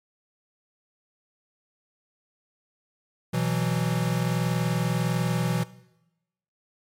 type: chord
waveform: square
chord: B suspended fourth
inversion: none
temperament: equal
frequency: 123.47 / 164.81 / 185 Hz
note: B2 / E3 / F#3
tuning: 0 / 0 / 0 cents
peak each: -28 / -27 / -31 dBFS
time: 3.33-5.64 s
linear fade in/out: 10 ms
effects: noise-tail reverb RT60 0.9 s tail -18 dB re dry + MP3 64 kbps